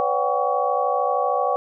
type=tone cluster; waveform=sine; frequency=500 / 570 / 736 / 789 / 1125 Hz; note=B4 / C#5 / F#5 / G5 / C#6; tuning=+21 / +48 / -9 / +11 / +25 cents; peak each=-25 dBFS; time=0-1.56 s; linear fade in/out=0 ms; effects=none